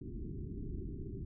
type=low-pass noise; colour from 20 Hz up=pink; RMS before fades=-42 dBFS; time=0.01-1.25 s; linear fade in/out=5 ms; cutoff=400 Hz; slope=96 dB/octave; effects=none